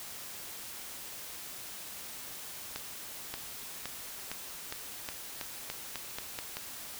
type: accelerating click train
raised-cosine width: 0.2 ms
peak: -19 dBFS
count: 12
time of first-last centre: 2.76-6.569 s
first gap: 580 ms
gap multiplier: 0.89
effects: white hiss -44 dBFS RMS until 6.99 s